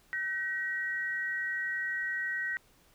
sine tone pair together, 1531.6 / 1900 Hz, G6 / A#6, -41 / +33 cents, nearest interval major third, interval 374 cents, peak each -36 / -32 dBFS, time 0.13-2.57 s, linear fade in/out 0 ms, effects pink hiss -64 dBFS RMS until 2.94 s

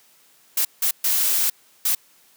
blue noise bursts at uneven times, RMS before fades -20 dBFS, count 4, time 0.57-0.65 / 0.82-0.91 / 1.04-1.5 / 1.85-1.95 s, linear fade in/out 5 ms, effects white hiss -56 dBFS RMS until 2.36 s + high-pass 150 Hz 12 dB/octave

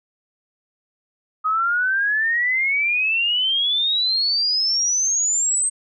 sine exponential sweep, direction up, 1251 to 8372 Hz, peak -17 dBFS, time 1.44-5.7 s, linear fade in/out 20 ms, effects none

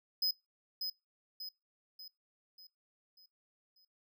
square tone with echo, 5040 Hz, D#8, 21 cents sharp, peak -30 dBFS, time 0.22-0.31 s, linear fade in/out 5 ms, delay 590 ms, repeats 6, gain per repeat -6 dB, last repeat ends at 3.85 s, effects noise-tail reverb RT60 0.2 s tail -20 dB re dry

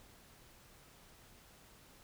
silence, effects pink hiss -61 dBFS RMS until 2.03 s

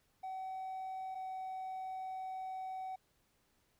triangle tone pair in turn, 757 / 754.3 Hz, F#5 / F#5, +39 / +33 cents, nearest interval unison, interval 6 cents, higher first, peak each -37 / -37 dBFS, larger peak neither, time 0.23-1.15 / 1.15-2.96 s, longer second, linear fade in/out 10 ms, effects tanh soft clip ceiling -35 dBFS + pink hiss -75 dBFS RMS until 3.79 s

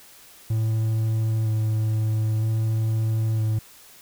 triangle tone with vibrato, 110 Hz, A2, in tune, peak -18 dBFS, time 0.5-3.59 s, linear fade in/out 5 ms, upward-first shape square, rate 0.52 Hz, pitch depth 13 cents each way, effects white hiss -49 dBFS RMS until 4.01 s

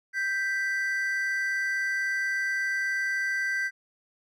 triangle tone pair together, 1568 / 1975.6 Hz, G6 / B6, 0 / 0 cents, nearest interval major third, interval 400 cents, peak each -26 / -28 dBFS, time 0.13-3.71 s, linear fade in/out 50 ms, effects none

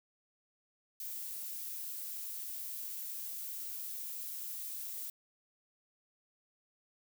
violet noise, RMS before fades -42 dBFS, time 1-5.1 s, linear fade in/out 2 ms, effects none

